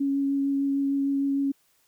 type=tone with vibrato; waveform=sine; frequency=277.2 Hz; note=C#4; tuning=in tune; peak=-22 dBFS; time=0-1.52 s; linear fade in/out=10 ms; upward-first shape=triangle; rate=6.6 Hz; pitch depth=12 cents each way; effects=white hiss -66 dBFS RMS until 1.87 s